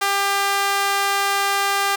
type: tone with high-pass filter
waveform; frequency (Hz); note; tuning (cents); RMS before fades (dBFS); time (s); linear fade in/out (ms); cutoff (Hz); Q
sawtooth; 398; G4; +26; -20; 0.01-1.96; 10; 980; 1.2
effects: none